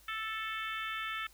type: harmonic tone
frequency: 440 Hz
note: A4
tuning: in tune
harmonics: 3 / 4 / 5 / 6 / 7 / 8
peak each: -39 / -41 / -43 / -45 / -46 / -47 dBFS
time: 0.08-1.27 s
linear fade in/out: 5 ms
effects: added 50 Hz sine -62 dBFS peak until 1.33 s + white hiss -62 dBFS RMS until 1.33 s